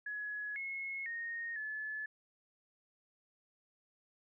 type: tone with pitch steps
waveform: sine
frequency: 1687 / 2174 / 1855 / 1725 Hz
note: G#6 / C#7 / A#6 / A6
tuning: +27 / -34 / -9 / -35 cents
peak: -38 dBFS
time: 0.06-2.06 s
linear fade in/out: 5 ms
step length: 500 ms
effects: none